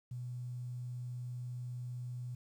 sine tone, 123.4 Hz, B2, 1 cent flat, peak -39 dBFS, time 0.11-2.35 s, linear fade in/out 5 ms, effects 11-bit

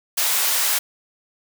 white high-pass noise, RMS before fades -20 dBFS, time 0.17-0.79 s, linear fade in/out 10 ms, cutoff 670 Hz, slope 12 dB/octave, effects none

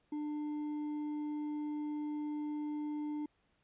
sine tone with hard clipping, 298.6 Hz, D4, 29 cents sharp, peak -37 dBFS, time 0.12-3.26 s, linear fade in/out 5 ms, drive 4 dB, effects pink hiss -75 dBFS RMS until 3.63 s + resampled to 8000 Hz

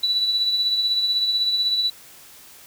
sine tone with tremolo, 3951 Hz, B7, in tune, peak -16 dBFS, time 0.03-1.9 s, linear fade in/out 5 ms, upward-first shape triangle, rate 16 Hz, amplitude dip 50%, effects white hiss -46 dBFS RMS until 2.66 s

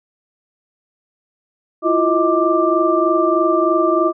sine tone cluster, 331.6 / 354.8 / 631 / 1180 Hz, E4 / F4 / D#5 / D6, +10 / +27 / +24 / +8 cents, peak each -18 dBFS, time 1.82-4.13 s, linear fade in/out 50 ms, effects none

